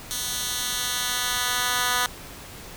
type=tone with high-pass filter sweep; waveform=10% pulse; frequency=246.9 Hz; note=B3; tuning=in tune; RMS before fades=-26 dBFS; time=0.11-2.06 s; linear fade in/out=0 ms; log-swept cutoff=4500 to 1300 Hz; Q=0.73; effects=pink hiss -41 dBFS RMS until 2.76 s